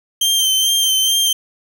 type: tone with vibrato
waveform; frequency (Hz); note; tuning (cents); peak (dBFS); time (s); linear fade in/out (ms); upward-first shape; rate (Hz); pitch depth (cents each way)
sawtooth; 3136; G7; 0; -10; 0.21-1.33; 5; sine; 2.3; 28
effects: none